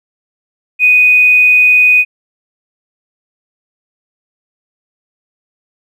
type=tone with tanh clipping; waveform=triangle; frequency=2489 Hz; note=D#7; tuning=in tune; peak=-4 dBFS; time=0.79-2.05 s; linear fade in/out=50 ms; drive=2 dB; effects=none